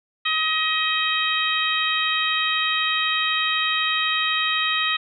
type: harmonic tone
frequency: 632 Hz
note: D#5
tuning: 27 cents sharp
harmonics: 2 / 3 / 4 / 5 / 6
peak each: -26 / -26 / -26 / -26 / -26 dBFS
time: 0.25-4.97 s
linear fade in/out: 10 ms
effects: none